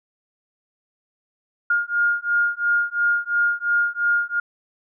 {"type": "beating tone pair", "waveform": "sine", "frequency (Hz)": [1416, 1418.9], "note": ["F6", "F6"], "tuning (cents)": [23, 27], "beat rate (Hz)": 2.9, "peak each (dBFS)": -21, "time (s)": [1.7, 4.4], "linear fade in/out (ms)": 5, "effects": []}